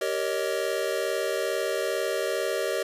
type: chord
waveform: square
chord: Eb dominant seventh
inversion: first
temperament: just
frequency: 388.9 / 466.7 / 560 / 622.3 Hz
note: G4 / Bb4 / Db5 / Eb5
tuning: -14 / +2 / +18 / 0 cents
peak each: -32 dBFS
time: 0.01-2.83 s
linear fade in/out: 5 ms
effects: resampled to 32000 Hz